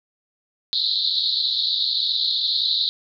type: band-pass noise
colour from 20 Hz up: white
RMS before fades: -22 dBFS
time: 0.73-2.89 s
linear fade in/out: 0 ms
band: 3700 to 4300 Hz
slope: 96 dB/octave
effects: none